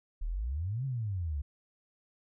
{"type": "exponential two-way sweep", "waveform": "sine", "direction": "up then down", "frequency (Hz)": [34.65, 138.59, 67.6], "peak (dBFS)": -31, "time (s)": [0.21, 1.42], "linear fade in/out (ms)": 10, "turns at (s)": 0.85, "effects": []}